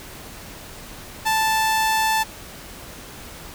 sawtooth tone, 880 Hz, A5, in tune, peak -14 dBFS, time 1.25-2.24 s, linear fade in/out 20 ms, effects pink hiss -39 dBFS RMS until 3.54 s

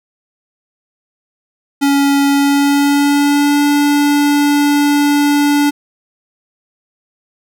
square tone with pitch glide, 280.4 to 289.5 Hz, C#4 to D4, +20 to -25 cents, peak -10 dBFS, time 1.81-5.71 s, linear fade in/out 20 ms, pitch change +55 cents, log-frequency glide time 2.27-3.63 s, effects none

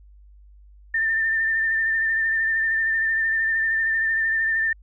sine tone with vibrato, 1795 Hz, A6, 34 cents sharp, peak -19 dBFS, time 0.94-4.73 s, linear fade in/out 5 ms, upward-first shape sine, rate 13 Hz, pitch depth 25 cents each way, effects added 50 Hz sine -46 dBFS peak until 4.82 s

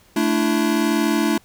square chord, A suspended fourth, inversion none, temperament equal with one note detuned, 220 / 293.7 / 334.6 Hz, A3 / D4 / E4, 0 / 0 / +26 cents, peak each -22 dBFS, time 0.16-1.38 s, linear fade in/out 5 ms, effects pink hiss -54 dBFS RMS until 1.44 s

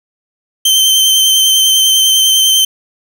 sawtooth tone with vibrato, 3110 Hz, G7, 14 cents flat, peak -4 dBFS, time 0.65-2.65 s, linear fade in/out 5 ms, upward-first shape triangle, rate 10 Hz, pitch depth 17 cents each way, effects none

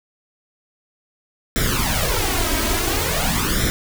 pink noise with flanger, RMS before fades -20 dBFS, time 1.56-3.7 s, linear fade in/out 0 ms, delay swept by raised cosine 0.54 to 3.14 ms, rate 0.48 Hz, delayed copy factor +0.75, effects none

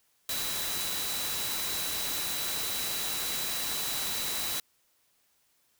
sine tone in noise, 3942 Hz, B7, 4 cents flat, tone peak -37 dBFS, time 0.29-4.6 s, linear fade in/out 2 ms, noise white, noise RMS -33 dBFS, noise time 0.29-4.6 s, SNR -7 dB, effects white hiss -70 dBFS RMS until 5.79 s

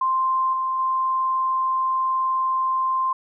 sine tone with level steps, 1046.5 Hz, C6, in tune, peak -18 / -21 / -19 dBFS, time 0.01-3.13 s, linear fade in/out 5 ms, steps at 0.53 / 0.79 s, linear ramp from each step 2 ms, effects none

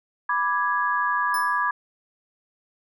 sine chord, G# diminished, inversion first, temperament equal, 987.8 / 1174.7 / 1661.2 Hz, B5 / D6 / G#6, 0 / 0 / 0 cents, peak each -25 dBFS, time 0.29-1.71 s, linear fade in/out 5 ms
10% pulse tone with exponential decay, 5274 Hz, E8, in tune, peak -24 dBFS, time 1.34-1.64 s, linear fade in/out 2 ms, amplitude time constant 65 ms
effects none

